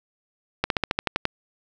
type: slowing click train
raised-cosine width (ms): 0.3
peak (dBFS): -5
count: 9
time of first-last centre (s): 0.64-1.254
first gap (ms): 62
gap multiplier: 1.06
effects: none